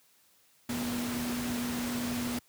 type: tone in noise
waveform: sine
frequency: 242.4 Hz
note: B3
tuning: 32 cents flat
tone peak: -32 dBFS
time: 0.69-2.39 s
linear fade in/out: 5 ms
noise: pink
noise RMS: -37 dBFS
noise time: 0.69-2.39 s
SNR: +2 dB
effects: white hiss -65 dBFS RMS until 2.48 s + high-pass 80 Hz 12 dB/octave